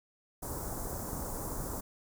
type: band-stop noise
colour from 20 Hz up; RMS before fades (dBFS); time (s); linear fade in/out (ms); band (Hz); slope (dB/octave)
pink; -38; 0.42-1.81; 10; 1200 to 6800; 24
effects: none